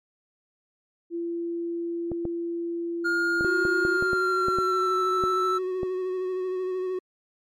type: tone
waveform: sine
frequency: 340 Hz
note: F4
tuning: 46 cents flat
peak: -27 dBFS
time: 1.1-3.99 s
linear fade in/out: 50 ms
type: clicks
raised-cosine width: 2 ms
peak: -18 dBFS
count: 12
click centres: 2.117 / 2.253 / 3.409 / 3.447 / 3.652 / 3.851 / 4.025 / 4.132 / 4.484 / 4.586 / 5.238 / 5.832 s
type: tone with pitch glide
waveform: triangle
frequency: 1417 to 1322.1 Hz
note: F6 to E6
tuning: +25 to +5 cents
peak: -21 dBFS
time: 3.04-5.59 s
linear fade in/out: 20 ms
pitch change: -120 cents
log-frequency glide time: 3.84-5.01 s
type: tone with vibrato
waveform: triangle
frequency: 370 Hz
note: F#4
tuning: in tune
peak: -24 dBFS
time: 3.44-6.99 s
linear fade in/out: 5 ms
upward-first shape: sine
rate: 13 Hz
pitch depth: 23 cents each way
effects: MP3 64 kbps